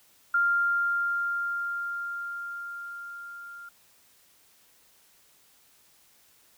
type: tone with level ramp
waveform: sine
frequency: 1396 Hz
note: F6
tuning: 1 cent flat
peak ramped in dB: -20 to -41 dBFS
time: 0.34-3.69 s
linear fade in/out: 5 ms
effects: white hiss -61 dBFS RMS until 6.57 s